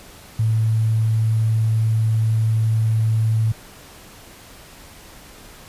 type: tone with sample-and-hold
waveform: sine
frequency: 111 Hz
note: A2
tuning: 16 cents sharp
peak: -15 dBFS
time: 0.39-3.52 s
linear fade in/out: 5 ms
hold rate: 11025 Hz
effects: pink hiss -43 dBFS RMS until 5.68 s + resampled to 32000 Hz